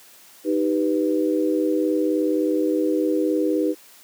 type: chord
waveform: sine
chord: Eb augmented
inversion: none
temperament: equal with one note detuned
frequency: 311.1 / 390.4 / 493.9 Hz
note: Eb4 / G4 / B4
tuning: 0 / -7 / 0 cents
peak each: -20 / -24 / -24 dBFS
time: 0.44-3.75 s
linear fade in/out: 50 ms
effects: white hiss -49 dBFS RMS until 4.03 s + high-pass 200 Hz 12 dB/octave